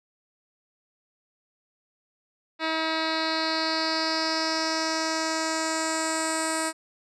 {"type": "tone with low-pass filter sweep", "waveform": "10% pulse", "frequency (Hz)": 320.2, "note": "D#4", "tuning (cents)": 50, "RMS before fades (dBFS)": -27, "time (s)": [2.59, 6.73], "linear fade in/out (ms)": 50, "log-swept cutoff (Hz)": [3500, 8900], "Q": 4.3, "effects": []}